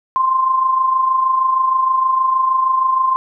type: tone with amplitude modulation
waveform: sine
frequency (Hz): 1046.5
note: C6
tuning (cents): 0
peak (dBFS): -10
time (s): 0.16-3.16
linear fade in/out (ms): 0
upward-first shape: sine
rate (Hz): 26.4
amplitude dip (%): 50
effects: none